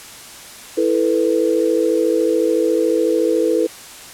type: chord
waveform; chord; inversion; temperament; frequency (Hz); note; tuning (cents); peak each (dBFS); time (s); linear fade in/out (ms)
sine; E suspended fourth; none; equal; 329.6 / 440 / 493.9; E4 / A4 / B4; 0 / 0 / 0; -18; 0.77-3.67; 10
effects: white hiss -37 dBFS RMS until 4.13 s + low-pass 11000 Hz 12 dB/octave